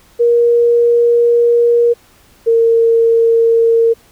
sine tone pair in turn, 473.1 / 458.8 Hz, A#4 / A#4, +26 / -28 cents, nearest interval minor second, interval 54 cents, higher first, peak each -7 dBFS, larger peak neither, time 0.19-1.94 / 2.46-3.94 s, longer first, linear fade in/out 20 ms, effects pink hiss -48 dBFS RMS until 4.11 s

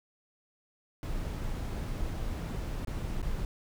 brown noise with dropouts, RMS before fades -34 dBFS, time 1.03-3.45 s, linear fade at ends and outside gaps 1 ms, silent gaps 2.849-2.872 / 3.218-3.227 s, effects none

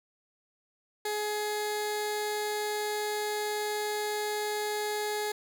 15% pulse tone with notch filter, 420.7 Hz, G#4, 22 cents sharp, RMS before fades -32 dBFS, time 1.05-5.32 s, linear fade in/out 5 ms, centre 1200 Hz, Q 1.7, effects none

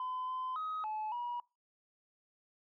sine tone with pitch steps, 1017 / 1025 / 1262 / 861 / 964 Hz, C6 / C6 / D#6 / A5 / B5, -50 / -36 / +24 / -38 / -42 cents, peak -34 dBFS, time 0-1.4 s, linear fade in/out 2 ms, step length 280 ms, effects noise-tail reverb RT60 0.3 s tail -26 dB re dry + tanh soft clip ceiling -33 dBFS

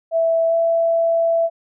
sine tone with pitch glide, 659 to 665.5 Hz, E5 to E5, -1 to +16 cents, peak -14 dBFS, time 0.11-1.5 s, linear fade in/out 50 ms, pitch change +17 cents, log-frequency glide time 0.48-0.54 s, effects none

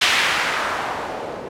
blue noise with low-pass filter sweep, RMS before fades -22 dBFS, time 0.01-1.49 s, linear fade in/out 10 ms, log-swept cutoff 2900 to 460 Hz, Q 1.3, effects none

